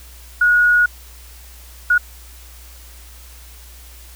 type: tone bursts at uneven times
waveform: sine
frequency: 1451 Hz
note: F#6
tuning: 34 cents flat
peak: -10 dBFS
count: 2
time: 0.41-0.86 / 1.9-1.98 s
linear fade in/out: 5 ms
effects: added 60 Hz sine -39 dBFS peak until 4.15 s + white hiss -44 dBFS RMS until 4.15 s